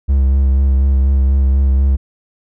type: tone with vibrato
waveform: triangle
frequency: 67.4 Hz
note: C#2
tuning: 48 cents flat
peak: -7 dBFS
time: 0.08-1.97 s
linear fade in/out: 20 ms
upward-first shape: sine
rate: 4.1 Hz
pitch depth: 29 cents each way
effects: none